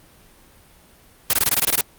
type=noise bursts; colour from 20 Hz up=white; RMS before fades=-17 dBFS; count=10; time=1.3-1.81 s; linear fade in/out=2 ms; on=33 ms; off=20 ms; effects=pink hiss -51 dBFS RMS until 1.98 s + Opus 32 kbps